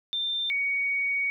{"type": "tone pair in turn", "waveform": "sine", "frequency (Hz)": [3584, 2242], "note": ["A7", "C#7"], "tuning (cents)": [31, 19], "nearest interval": "minor sixth", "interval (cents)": 812, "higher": "first", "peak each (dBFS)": [-26, -24], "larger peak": "second", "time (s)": [[0.13, 0.5], [0.5, 1.3]], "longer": "second", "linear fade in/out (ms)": 0, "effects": ["11-bit"]}